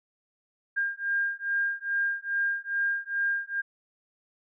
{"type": "beating tone pair", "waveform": "sine", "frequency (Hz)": [1606, 1608.4], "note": ["G6", "G6"], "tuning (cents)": [41, 44], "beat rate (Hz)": 2.4, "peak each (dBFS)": -29, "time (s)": [0.76, 3.62], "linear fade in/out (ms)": 20, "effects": []}